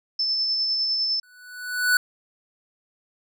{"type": "tone with tremolo", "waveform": "sine", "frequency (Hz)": 5274, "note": "E8", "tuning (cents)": 0, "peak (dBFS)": -20, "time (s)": [0.19, 1.2], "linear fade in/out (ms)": 5, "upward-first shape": "sine", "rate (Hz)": 9.9, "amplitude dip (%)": 25}
{"type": "tone with exponential growth", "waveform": "square", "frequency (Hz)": 1483, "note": "F#6", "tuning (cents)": 4, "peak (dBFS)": -15, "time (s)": [1.23, 1.97], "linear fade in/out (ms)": 2, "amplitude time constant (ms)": 160}
{"effects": []}